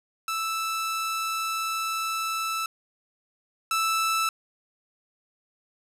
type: tone pair in turn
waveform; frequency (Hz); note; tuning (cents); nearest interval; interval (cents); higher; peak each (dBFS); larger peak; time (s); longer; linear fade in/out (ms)
sawtooth; 1318.5 / 1318.5; E6 / E6; 0 / 0; unison; 0; neither; -23 / -19; second; 0.28-2.66 / 3.71-4.29; first; 2
effects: resampled to 32000 Hz + 8-bit